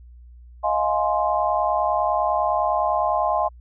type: chord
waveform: sine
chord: F minor seventh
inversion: third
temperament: just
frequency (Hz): 628.6 / 698.5 / 838.1 / 1047.7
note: Eb5 / F5 / Ab5 / C6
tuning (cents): +18 / 0 / +16 / +2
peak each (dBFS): -24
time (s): 0.63-3.49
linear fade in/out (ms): 20
effects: added 60 Hz sine -42 dBFS peak until 3.6 s